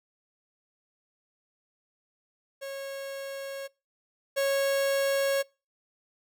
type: tone pair in turn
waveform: 45% pulse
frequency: 548 / 550.4 Hz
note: C#5 / C#5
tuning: -20 / -12 cents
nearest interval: unison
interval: 8 cents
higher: second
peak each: -35 / -24 dBFS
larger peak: second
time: 2.61-3.68 / 4.36-5.43 s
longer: neither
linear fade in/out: 20 ms
effects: noise-tail reverb RT60 0.3 s tail -25 dB re dry